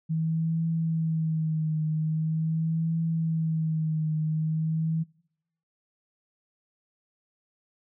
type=tone with vibrato; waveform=sine; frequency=159.7 Hz; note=D#3; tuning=45 cents sharp; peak=-24 dBFS; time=0.09-5.04 s; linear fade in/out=20 ms; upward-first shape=triangle; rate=0.43 Hz; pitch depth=49 cents each way; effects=noise-tail reverb RT60 0.8 s tail -24 dB re dry